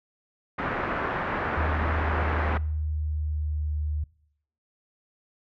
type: low-pass noise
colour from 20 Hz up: white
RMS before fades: -29 dBFS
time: 0.58-2.58 s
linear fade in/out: 10 ms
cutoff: 1700 Hz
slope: 24 dB/octave
type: tone with pitch glide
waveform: sine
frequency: 77.78 to 75.43 Hz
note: D#2 to D2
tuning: 0 to +47 cents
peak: -25 dBFS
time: 1.57-4.04 s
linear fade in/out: 5 ms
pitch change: -53 cents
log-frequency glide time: 2.12-3.71 s
effects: noise-tail reverb RT60 0.7 s tail -23 dB re dry